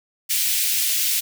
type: high-pass noise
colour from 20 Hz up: white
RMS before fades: -21 dBFS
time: 0.29-1.21 s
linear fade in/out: 20 ms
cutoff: 2200 Hz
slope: 24 dB/octave
effects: none